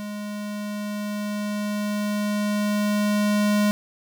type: tone with level ramp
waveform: square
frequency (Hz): 207.7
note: G#3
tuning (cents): 0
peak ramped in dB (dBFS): -31 to -18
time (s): 0-3.71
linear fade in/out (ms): 0
effects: none